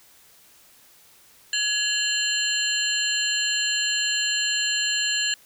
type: tone cluster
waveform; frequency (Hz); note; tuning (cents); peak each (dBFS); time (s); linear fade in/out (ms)
sine; 1682 / 2787 / 3051 / 4171 / 7220; G#6 / F7 / G7 / C8 / A8; +22 / -4 / -48 / -6 / +44; -28; 1.53-5.34; 2
effects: white hiss -54 dBFS RMS until 5.45 s

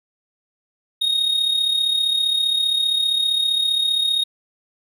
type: tone with amplitude modulation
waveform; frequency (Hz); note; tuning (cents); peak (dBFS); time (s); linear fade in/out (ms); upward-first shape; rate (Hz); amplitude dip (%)
triangle; 3729; A#7; 0; -13; 1.01-4.24; 10; sine; 35.2; 55
effects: none

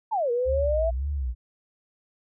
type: exponential two-way sweep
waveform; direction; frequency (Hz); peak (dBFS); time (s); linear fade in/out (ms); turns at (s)
sine; down then up; 937 to 468.8 to 672; -22; 0.11-0.91; 20; 0.31
type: tone with vibrato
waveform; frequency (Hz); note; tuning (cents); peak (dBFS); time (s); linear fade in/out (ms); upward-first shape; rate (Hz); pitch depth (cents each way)
sine; 64.8; C2; -16; -25; 0.45-1.35; 50; sine; 1.9; 200
effects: none

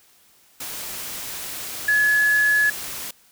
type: tone in noise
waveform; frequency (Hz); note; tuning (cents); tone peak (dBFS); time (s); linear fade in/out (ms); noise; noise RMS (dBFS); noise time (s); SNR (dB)
sine; 1700; G#6; +40; -15; 1.88-2.7; 5; white; -32; 0.6-3.11; +14
effects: white hiss -56 dBFS RMS until 3.31 s

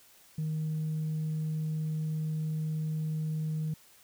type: tone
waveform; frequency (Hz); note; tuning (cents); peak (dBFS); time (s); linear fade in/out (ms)
sine; 156.1; D#3; +6; -28; 0.38-3.74; 5
effects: tanh soft clip ceiling -27 dBFS + white hiss -59 dBFS RMS until 4.03 s

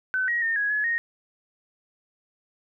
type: tone with pitch steps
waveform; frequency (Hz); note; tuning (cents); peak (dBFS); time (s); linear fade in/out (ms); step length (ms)
sine; 1517 / 1895 / 1825 / 1663 / 1699 / 1861; F#6 / A#6 / A#6 / G#6 / G#6 / A#6; +43 / +28 / -37 / +2 / +39 / -3; -22; 0.14-0.98; 0; 140
effects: none

